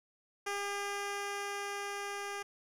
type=tone with level ramp; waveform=10% pulse; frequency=403.2 Hz; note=G4; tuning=49 cents sharp; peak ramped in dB=-26 to -30 dBFS; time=0.46-2.43 s; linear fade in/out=10 ms; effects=low-pass 11000 Hz 12 dB/octave + 10-bit